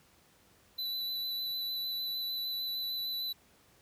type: tone with vibrato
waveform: square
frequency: 3985 Hz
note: B7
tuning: 15 cents sharp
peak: -34 dBFS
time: 0.78-3.33 s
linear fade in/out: 10 ms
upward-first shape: square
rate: 6.6 Hz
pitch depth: 13 cents each way
effects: pink hiss -64 dBFS RMS until 3.81 s + high-pass 60 Hz 12 dB/octave